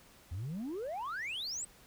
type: exponential sweep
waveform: sine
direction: up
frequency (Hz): 79.5 to 8350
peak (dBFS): -34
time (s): 0.31-1.65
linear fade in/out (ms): 10
effects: tanh soft clip ceiling -35 dBFS + pink hiss -60 dBFS RMS until 1.86 s